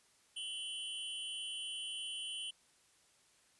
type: tone with amplitude modulation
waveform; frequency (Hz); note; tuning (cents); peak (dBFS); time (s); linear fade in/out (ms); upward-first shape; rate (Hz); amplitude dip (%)
square; 3034; F#7; +43; -37; 0.36-2.51; 10; sine; 257; 85
effects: white hiss -69 dBFS RMS until 3.59 s + resampled to 24000 Hz